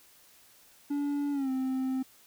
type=tone with pitch glide; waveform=triangle; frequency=286.9 to 261.6 Hz; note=D4 to C4; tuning=-40 to 0 cents; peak=-26 dBFS; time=0.9-2.03 s; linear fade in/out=10 ms; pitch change=-160 cents; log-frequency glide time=1.32-1.5 s; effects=white hiss -59 dBFS RMS until 2.26 s